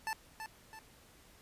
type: tone with echo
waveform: 25% pulse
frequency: 880 Hz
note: A5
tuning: in tune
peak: -31 dBFS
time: 0.07-0.13 s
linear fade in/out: 0 ms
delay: 330 ms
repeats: 2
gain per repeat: -7 dB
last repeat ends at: 0.79 s
effects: pink hiss -61 dBFS RMS until 1.41 s + resampled to 32000 Hz